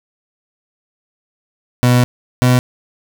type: tone pair in turn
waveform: 30% pulse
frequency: 123.47 / 125.34 Hz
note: B2 / B2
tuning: 0 / +26 cents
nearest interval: unison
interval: 26 cents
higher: second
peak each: -6 dBFS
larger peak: neither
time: 1.83-2.04 / 2.42-2.59 s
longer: first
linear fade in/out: 0 ms
effects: none